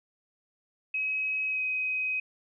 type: tone with pitch glide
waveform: sine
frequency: 2548 to 2522 Hz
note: D#7 to D#7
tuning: +41 to +23 cents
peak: -27 dBFS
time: 0.94-2.2 s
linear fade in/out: 5 ms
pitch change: -18 cents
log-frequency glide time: 1.49-1.61 s
effects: none